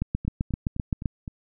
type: two click trains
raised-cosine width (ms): 5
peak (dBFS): -22 / -12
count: 5 / 9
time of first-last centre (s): 0.25-1.278 / 0.02-1.058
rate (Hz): 3.89 / 7.71
effects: none